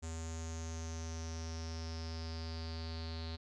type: tone with low-pass filter sweep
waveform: square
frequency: 81.4 Hz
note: E2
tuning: 21 cents flat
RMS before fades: -42 dBFS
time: 0.02-3.37 s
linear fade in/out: 20 ms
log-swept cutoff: 7200 to 4200 Hz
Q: 8.1
effects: none